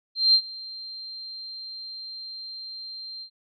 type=tone with ADSR envelope; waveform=sine; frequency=4161 Hz; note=C8; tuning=10 cents flat; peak=-13 dBFS; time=0.15-3.3 s; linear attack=190 ms; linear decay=69 ms; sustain=-22 dB; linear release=83 ms; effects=none